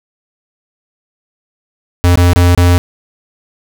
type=tone with dropouts; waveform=square; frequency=88.1 Hz; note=F2; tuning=16 cents sharp; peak=-6 dBFS; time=2.04-2.78 s; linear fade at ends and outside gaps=0 ms; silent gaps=2.156-2.174 / 2.333-2.36 / 2.549-2.576 s; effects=none